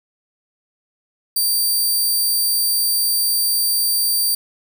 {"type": "tone", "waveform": "10% pulse", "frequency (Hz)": 4664, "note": "D8", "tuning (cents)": -13, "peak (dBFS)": -9, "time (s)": [1.36, 4.35], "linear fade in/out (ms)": 5, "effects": []}